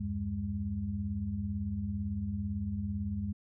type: tone cluster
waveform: sine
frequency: 77.2 / 95.1 / 204.1 Hz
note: D#2 / F#2 / G#3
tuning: -13 / +48 / -30 cents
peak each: -39 / -36 / -35 dBFS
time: 0-3.33 s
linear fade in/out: 10 ms
effects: none